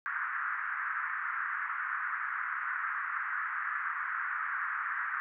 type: band-pass noise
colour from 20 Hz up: pink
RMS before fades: -35 dBFS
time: 0.06-5.2 s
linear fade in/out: 0 ms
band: 1200 to 1800 Hz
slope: 48 dB/octave
effects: none